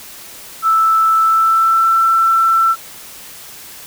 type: tone with pitch glide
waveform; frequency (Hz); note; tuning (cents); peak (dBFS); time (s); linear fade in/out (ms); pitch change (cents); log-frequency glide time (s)
sine; 1318.5 to 1338.5; E6 to E6; 0 to +26; -9; 0.62-2.76; 50; +26; 1.19-1.9
effects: white hiss -35 dBFS RMS until 3.86 s